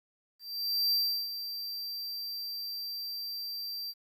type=tone with ADSR envelope; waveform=square; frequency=4699 Hz; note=D8; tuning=in tune; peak=-25 dBFS; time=0.39-3.94 s; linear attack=530 ms; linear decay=360 ms; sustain=-11 dB; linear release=44 ms; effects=11-bit